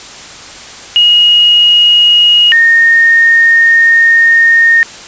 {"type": "tone pair in turn", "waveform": "sine", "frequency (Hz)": [2882, 1838.6], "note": ["F#7", "A#6"], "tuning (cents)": [-46, -24], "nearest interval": "minor sixth", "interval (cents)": 778, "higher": "first", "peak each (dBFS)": -3, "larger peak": "neither", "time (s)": [[0.96, 2.52], [2.52, 4.83]], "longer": "second", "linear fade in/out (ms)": 0, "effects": ["white hiss -29 dBFS RMS until 5.07 s", "resampled to 16000 Hz"]}